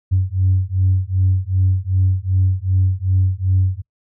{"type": "beating tone pair", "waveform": "sine", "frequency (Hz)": [92.5, 95.1], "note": ["F#2", "F#2"], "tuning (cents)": [0, 48], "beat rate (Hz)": 2.6, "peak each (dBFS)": -16, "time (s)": [0.11, 3.82], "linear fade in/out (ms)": 20, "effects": ["noise-tail reverb RT60 0.1 s tail -25 dB re dry", "tanh soft clip ceiling -7 dBFS"]}